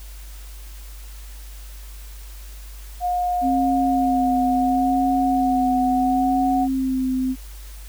sine tone with pitch glide, 716 to 737.4 Hz, F5 to F#5, +43 to -6 cents, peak -19 dBFS, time 3-6.68 s, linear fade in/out 50 ms, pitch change +51 cents, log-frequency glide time 3.47-6 s
sine tone with vibrato, 263.2 Hz, C4, 10 cents sharp, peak -19 dBFS, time 3.41-7.36 s, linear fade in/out 50 ms, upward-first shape sine, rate 0.73 Hz, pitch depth 31 cents each way
effects added 50 Hz sine -35 dBFS peak until 7.88 s + white hiss -46 dBFS RMS until 7.88 s

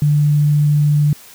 sine tone, 147.7 Hz, D3, 10 cents sharp, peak -10 dBFS, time 0.02-1.13 s, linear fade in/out 2 ms, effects white hiss -41 dBFS RMS until 1.34 s

